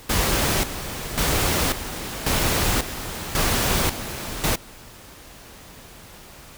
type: noise with tremolo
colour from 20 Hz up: pink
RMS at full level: -21 dBFS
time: 0.09-4.56 s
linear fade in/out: 10 ms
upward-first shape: square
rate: 0.92 Hz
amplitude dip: 70%
effects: pink hiss -44 dBFS RMS until 6.57 s